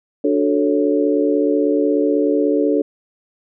sine chord, D major seventh, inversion none, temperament equal, 293.7 / 370 / 440 / 554.4 Hz, D4 / F#4 / A4 / C#5, 0 / 0 / 0 / 0 cents, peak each -17 / -22 / -18 / -22 dBFS, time 0.24-2.82 s, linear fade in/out 5 ms, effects none

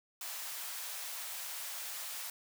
white high-pass noise, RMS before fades -42 dBFS, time 0.21-2.3 s, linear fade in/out 2 ms, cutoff 620 Hz, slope 24 dB/octave, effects none

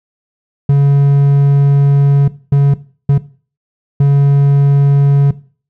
triangle tone bursts at uneven times, 140.8 Hz, C#3, 27 cents sharp, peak -3 dBFS, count 4, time 0.69-2.28 / 2.52-2.74 / 3.09-3.18 / 4-5.31 s, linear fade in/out 5 ms, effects noise-tail reverb RT60 0.4 s tail -17 dB re dry

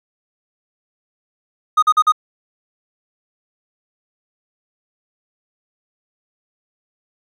triangle tone bursts, 1243 Hz, D#6, 2 cents flat, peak -7 dBFS, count 4, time 1.77-2.122 s, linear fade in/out 10 ms, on 55 ms, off 44 ms, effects none

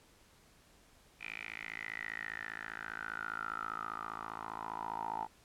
10% pulse tone with band-pass filter sweep, 55 Hz, A1, in tune, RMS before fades -42 dBFS, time 1.19-5.28 s, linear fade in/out 50 ms, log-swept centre 2400 to 880 Hz, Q 9.9, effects pink hiss -64 dBFS RMS until 5.44 s + low-pass 12000 Hz 12 dB/octave

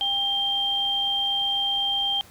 sine tone pair together, 799 / 3172 Hz, G5 / G7, +33 / +20 cents, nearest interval 2 octaves, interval 2387 cents, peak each -31 / -22 dBFS, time 0.01-2.21 s, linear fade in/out 0 ms, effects pink hiss -50 dBFS RMS until 2.3 s

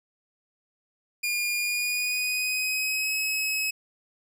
sawtooth tone with pitch glide, 2423 to 2563 Hz, D#7 to E7, -47 to -49 cents, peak -22 dBFS, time 1.23-3.71 s, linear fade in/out 10 ms, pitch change +98 cents, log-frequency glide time 1.57-3.14 s, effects none

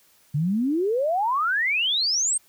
sine exponential sweep, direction up, 138.59 to 8780 Hz, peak -20 dBFS, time 0.34-2.38 s, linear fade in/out 10 ms, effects white hiss -59 dBFS RMS until 2.48 s

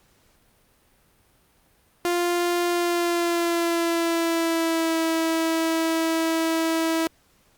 sawtooth tone with pitch glide, 349.2 to 325.8 Hz, F4 to E4, 0 to -20 cents, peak -17 dBFS, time 2.05-7.07 s, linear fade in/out 0 ms, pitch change -120 cents, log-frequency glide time 2.68-4.98 s, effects pink hiss -61 dBFS RMS until 7.57 s + Opus 48 kbps

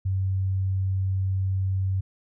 sine tone, 95.3 Hz, G2, 48 cents flat, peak -22 dBFS, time 0.05-2.01 s, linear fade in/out 10 ms, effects none

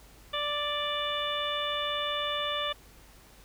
harmonic tone, 587.3 Hz, D5, in tune, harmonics 1 / 2 / 3 / 4 / 5 / 6, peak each -35 / -34 / -39 / -41 / -36 / -34 dBFS, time 0.33-2.73 s, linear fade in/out 10 ms, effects added 50 Hz sine -56 dBFS peak until 3.44 s + pink hiss -56 dBFS RMS until 3.44 s

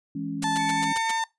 sine chord, C# minor, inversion first, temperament equal with one note detuned, 164.81 / 209.3 / 277.2 Hz, E3 / G#3 / C#4, 0 / +14 / 0 cents, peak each -34 / -35 / -30 dBFS, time 0.15-0.93 s, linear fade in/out 5 ms
white noise bursts, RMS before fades -30 dBFS, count 6, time 0.42-1.114 s, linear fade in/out 5 ms, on 24 ms, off 110 ms
35% pulse tone with pitch glide, 877 to 901.1 Hz, A5 to A5, -6 to +41 cents, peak -22 dBFS, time 0.44-1.24 s, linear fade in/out 2 ms, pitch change +47 cents, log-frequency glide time 0.66-0.93 s
triangle tone with tremolo, 2230 Hz, C#7, 10 cents sharp, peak -30 dBFS, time 0.57-1.2 s, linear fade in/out 50 ms, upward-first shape square, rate 10 Hz, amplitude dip 45%
effects noise-tail reverb RT60 0.2 s tail -22 dB re dry + resampled to 22050 Hz

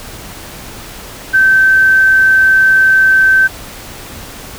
sine tone, 1547 Hz, G6, 23 cents flat, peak -5 dBFS, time 1.33-3.48 s, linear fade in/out 20 ms, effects pink hiss -30 dBFS RMS until 4.58 s

